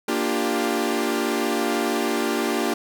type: chord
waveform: sawtooth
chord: G minor seventh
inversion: first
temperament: equal with one note detuned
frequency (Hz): 233.1 / 293.7 / 349.2 / 395.4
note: Bb3 / D4 / F4 / G4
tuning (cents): 0 / 0 / 0 / +15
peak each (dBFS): -23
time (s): 0.08-2.74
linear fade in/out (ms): 5
effects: none